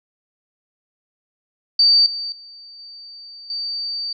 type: tone with level steps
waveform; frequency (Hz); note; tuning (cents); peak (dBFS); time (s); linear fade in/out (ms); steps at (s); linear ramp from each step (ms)
sine; 4615; D8; -31; -10 / -24 / -38 / -36 / -23; 1.79-4.13; 5; 2.06 / 2.32 / 2.79 / 3.5; 2
effects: none